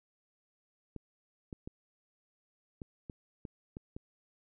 clicks, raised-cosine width 3 ms, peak -29 dBFS, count 8, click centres 0.963 / 1.528 / 1.675 / 2.818 / 3.098 / 3.452 / 3.769 / 3.965 s, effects none

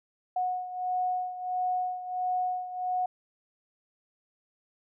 sine beating tone pair, 731 / 732.5 Hz, F#5 / F#5, -21 / -18 cents, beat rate 1.5 Hz, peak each -29 / -34 dBFS, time 0.36-3.06 s, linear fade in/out 5 ms, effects none

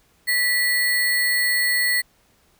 sine tone with sample-and-hold, 1958 Hz, B6, 15 cents flat, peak -17 dBFS, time 0.27-2.02 s, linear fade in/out 20 ms, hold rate 6300 Hz, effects pink hiss -60 dBFS RMS until 2.59 s

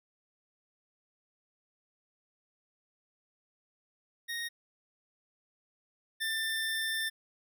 25% pulse tone pair in turn, 1864.7 / 1784.3 Hz, A#6 / A6, 0 / +24 cents, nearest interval minor second, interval 76 cents, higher first, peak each -31 / -27 dBFS, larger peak second, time 4.28-4.49 / 6.2-7.1 s, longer second, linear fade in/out 20 ms, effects none

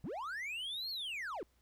triangle linear two-way sweep, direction up then down, 113.1 to 4417 to 298.4 Hz, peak -37 dBFS, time 0.04-1.43 s, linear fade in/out 0 ms, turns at 0.9 s, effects added 60 Hz sine -70 dBFS peak until 1.61 s + pink hiss -75 dBFS RMS until 1.61 s

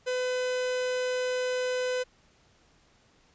45% pulse tone, 504 Hz, B4, 35 cents sharp, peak -27 dBFS, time 0.06-2.04 s, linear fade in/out 20 ms, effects pink hiss -63 dBFS RMS until 3.34 s + resampled to 16000 Hz

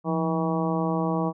harmonic tone with a mistuned harmonic, 161 Hz, E3, 41 cents flat, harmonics 1 / 2 / 3 / 4 / 5 / 6 / 7, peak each -26 / -29 / -31 / -32 / -33 / -34 / -34 dBFS, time 0.04-1.33 s, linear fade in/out 50 ms, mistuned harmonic 1, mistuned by +110 cents, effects none

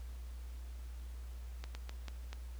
slowing click train, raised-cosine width 0.2 ms, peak -28 dBFS, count 5, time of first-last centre 1.64-2.33 s, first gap 110 ms, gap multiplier 1.31, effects added 60 Hz sine -43 dBFS peak until 2.59 s + pink hiss -62 dBFS RMS until 2.59 s

